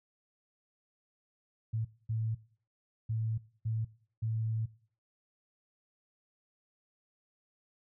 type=tone bursts at uneven times; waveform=sine; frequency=111.4 Hz; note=A2; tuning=22 cents sharp; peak=-30 dBFS; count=5; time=1.73-1.85 / 2.09-2.35 / 3.09-3.38 / 3.65-3.85 / 4.22-4.66 s; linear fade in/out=10 ms; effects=noise-tail reverb RT60 0.5 s tail -20 dB re dry